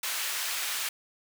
pink high-pass noise, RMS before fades -32 dBFS, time 0.03-0.89 s, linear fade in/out 5 ms, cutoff 1600 Hz, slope 12 dB/octave, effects none

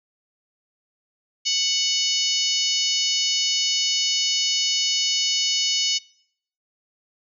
harmonic tone, 740 Hz, F#5, in tune, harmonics 3 / 4 / 5 / 6 / 7 / 8 / 9, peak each -34 / -24 / -32 / -26 / -26 / -30 / -29 dBFS, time 1.45-5.99 s, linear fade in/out 20 ms, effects noise-tail reverb RT60 0.7 s tail -25 dB re dry

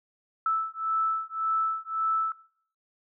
sine beating tone pair, 1314 / 1315.8 Hz, E6 / E6, -6 / -4 cents, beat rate 1.8 Hz, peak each -28 dBFS, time 0.46-2.32 s, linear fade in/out 2 ms, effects noise-tail reverb RT60 0.6 s tail -21 dB re dry

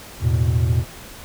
triangle chord, E suspended fourth, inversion none, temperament just, 82.41 / 109.88 / 123.61 Hz, E2 / A2 / B2, 0 / -2 / +2 cents, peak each -18 dBFS, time 0.2-0.85 s, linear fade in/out 50 ms, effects pink hiss -39 dBFS RMS until 1.24 s

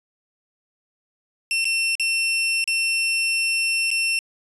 sawtooth tone with dropouts, 2700 Hz, E7, 41 cents sharp, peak -16 dBFS, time 1.51-4.19 s, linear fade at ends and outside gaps 1 ms, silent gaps 1.644-1.653 / 1.953-1.997 / 2.641-2.676 / 3.905-3.913 s, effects resampled to 24000 Hz

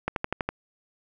click train, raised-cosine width 0.5 ms, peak -11 dBFS, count 6, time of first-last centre 0.08-0.49 s, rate 12.2 Hz, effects none

